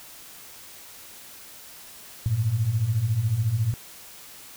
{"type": "beating tone pair", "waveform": "sine", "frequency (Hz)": [101.2, 115.2], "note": ["G#2", "A#2"], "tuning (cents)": [-44, -20], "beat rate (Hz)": 14, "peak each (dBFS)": [-27, -22], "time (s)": [2.26, 3.74], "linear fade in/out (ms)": 0, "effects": ["white hiss -45 dBFS RMS until 4.56 s"]}